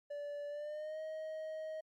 triangle tone with pitch glide, 580 to 628.9 Hz, D5 to D#5, -22 to +18 cents, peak -38 dBFS, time 0.1-1.81 s, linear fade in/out 10 ms, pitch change +140 cents, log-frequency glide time 0.48-1 s, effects MP3 64 kbps

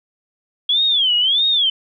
sine tone with vibrato, 3288 Hz, G#7, 18 cents flat, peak -13 dBFS, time 0.69-1.7 s, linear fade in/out 5 ms, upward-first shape sine, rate 1.6 Hz, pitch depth 220 cents each way, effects none

